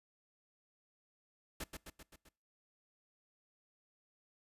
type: noise with echo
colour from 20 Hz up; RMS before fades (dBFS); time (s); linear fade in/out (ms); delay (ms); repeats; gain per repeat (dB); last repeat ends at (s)
pink; -42; 1.6-1.64; 5; 130; 5; -4; 2.29
effects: noise-tail reverb RT60 0.4 s tail -24 dB re dry + resampled to 32000 Hz